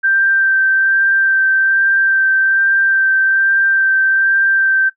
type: tone with vibrato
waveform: sine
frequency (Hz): 1568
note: G6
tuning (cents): 0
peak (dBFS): -10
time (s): 0.03-4.9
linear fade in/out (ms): 20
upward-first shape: sine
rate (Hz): 1.2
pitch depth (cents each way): 12
effects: noise-tail reverb RT60 0.1 s tail -17 dB re dry

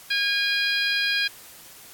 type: harmonic tone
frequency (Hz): 815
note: G#5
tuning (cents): -33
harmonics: 2 / 3 / 4 / 5 / 6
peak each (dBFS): -25 / -27 / -28 / -29 / -30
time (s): 0.1-1.28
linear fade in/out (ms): 10
effects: white hiss -46 dBFS RMS until 1.93 s + AAC 64 kbps

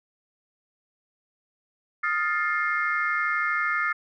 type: chord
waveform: sine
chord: F dominant seventh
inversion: third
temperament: equal with one note detuned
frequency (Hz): 1244.5 / 1396.9 / 1760 / 2123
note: Eb6 / F6 / A6 / C7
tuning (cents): 0 / 0 / 0 / +25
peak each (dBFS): -28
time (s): 2.03-3.93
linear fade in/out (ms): 10
effects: tanh soft clip ceiling -12 dBFS

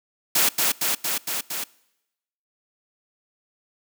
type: noise with echo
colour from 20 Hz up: white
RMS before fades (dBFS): -19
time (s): 0.35-0.49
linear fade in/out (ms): 5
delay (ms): 230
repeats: 5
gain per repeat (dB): -2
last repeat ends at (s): 1.64
effects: noise-tail reverb RT60 0.9 s tail -23 dB re dry + high-pass 200 Hz 12 dB/octave

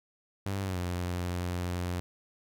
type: tone with pitch glide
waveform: sawtooth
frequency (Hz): 98 to 88.83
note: G2 to F2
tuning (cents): 0 to +30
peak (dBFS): -27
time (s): 0.46-2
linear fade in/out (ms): 0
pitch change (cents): -170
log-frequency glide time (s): 0.63-0.79
effects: none

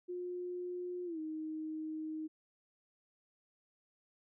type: tone with pitch glide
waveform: sine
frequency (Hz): 357.5 to 313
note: F4 to D#4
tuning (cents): +41 to +10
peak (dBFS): -38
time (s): 0.08-2.28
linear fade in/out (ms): 20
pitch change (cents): -231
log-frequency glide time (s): 1.05-1.19
effects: none

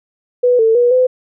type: tone with pitch steps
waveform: sine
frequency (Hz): 493.1 / 447.4 / 484.2 / 508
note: B4 / A4 / B4 / B4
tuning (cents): -3 / +29 / -34 / +49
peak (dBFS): -8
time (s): 0.43-1.07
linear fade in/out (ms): 10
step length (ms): 160
effects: none

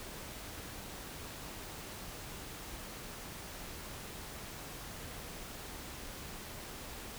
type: silence
effects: pink hiss -46 dBFS RMS until 7.18 s

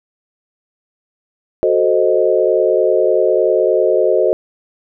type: chord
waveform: sine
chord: F# diminished seventh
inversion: none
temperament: equal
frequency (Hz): 370 / 440 / 523.3 / 622.3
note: F#4 / A4 / C5 / Eb5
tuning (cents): 0 / 0 / 0 / 0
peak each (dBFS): -16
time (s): 1.63-4.33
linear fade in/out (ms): 0
effects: none

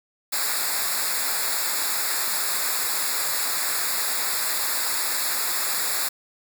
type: noise with comb filter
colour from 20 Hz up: white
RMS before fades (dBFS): -25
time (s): 0.32-6.09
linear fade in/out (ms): 10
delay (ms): 0.33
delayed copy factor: -0.95
effects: none

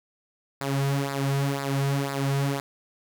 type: tone with flanger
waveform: sawtooth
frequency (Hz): 138.59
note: C#3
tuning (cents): 0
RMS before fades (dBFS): -26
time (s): 0.61-2.6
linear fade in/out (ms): 0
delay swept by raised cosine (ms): 0.32 to 3.52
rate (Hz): 2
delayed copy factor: -0.7
effects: none

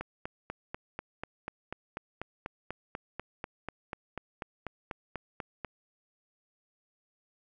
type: click train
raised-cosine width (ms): 0.5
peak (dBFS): -21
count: 24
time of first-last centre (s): 0.01-5.647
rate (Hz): 4.08
effects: none

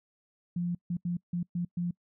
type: tone bursts at uneven times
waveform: sine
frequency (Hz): 174.61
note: F3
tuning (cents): 0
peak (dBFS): -28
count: 6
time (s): 0.56-0.75 / 0.9-0.97 / 1.05-1.17 / 1.33-1.43 / 1.55-1.65 / 1.77-1.91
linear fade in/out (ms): 5
effects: noise-tail reverb RT60 0.1 s tail -25 dB re dry

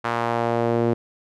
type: tone with band-pass filter sweep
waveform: sawtooth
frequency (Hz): 117.3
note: A#2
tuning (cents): +11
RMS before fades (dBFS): -22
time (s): 0.04-0.94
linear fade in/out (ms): 10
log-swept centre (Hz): 1200 to 370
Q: 1.4
effects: none

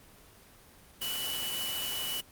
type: tone in noise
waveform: sine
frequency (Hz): 2960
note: F#7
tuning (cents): 0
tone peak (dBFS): -35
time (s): 1.01-2.21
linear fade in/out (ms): 10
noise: white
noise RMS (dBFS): -36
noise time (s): 1.01-2.21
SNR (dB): -2
effects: pink hiss -56 dBFS RMS until 2.31 s + Opus 24 kbps

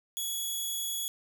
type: tone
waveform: 10% pulse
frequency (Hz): 3370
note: G#7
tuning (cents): +25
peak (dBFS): -24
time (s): 0.17-1.08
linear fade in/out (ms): 0
effects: 11-bit

